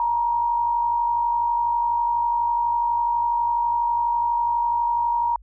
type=tone pair together; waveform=sine; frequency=894 / 946.1 Hz; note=A5 / A#5; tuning=+27 / +25 cents; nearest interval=minor second; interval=98 cents; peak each=-30 / -19 dBFS; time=0-5.36 s; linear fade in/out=2 ms; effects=added 50 Hz sine -45 dBFS peak until 5.42 s